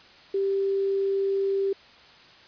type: tone with quantisation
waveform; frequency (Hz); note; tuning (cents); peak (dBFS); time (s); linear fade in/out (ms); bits
sine; 392; G4; 0; -22; 0.34-1.73; 5; 8
effects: white hiss -51 dBFS RMS until 2.47 s + resampled to 11025 Hz